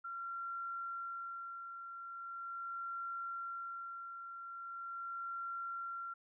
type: tone with tremolo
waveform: sine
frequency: 1371 Hz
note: F6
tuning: 32 cents flat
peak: -39 dBFS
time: 0.04-6.14 s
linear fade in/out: 10 ms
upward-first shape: sine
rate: 0.41 Hz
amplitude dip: 50%
effects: none